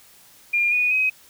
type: tone with pitch steps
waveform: sine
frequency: 2407 / 2466 / 2527 Hz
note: D7 / D#7 / D#7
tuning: +42 / -16 / +26 cents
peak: -17 dBFS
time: 0.53-1.1 s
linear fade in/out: 10 ms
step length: 190 ms
effects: white hiss -51 dBFS RMS until 1.29 s